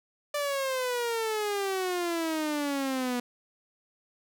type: exponential sweep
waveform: sawtooth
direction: down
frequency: 590 to 242.4 Hz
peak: -24 dBFS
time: 0.34-3.2 s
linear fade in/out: 5 ms
effects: none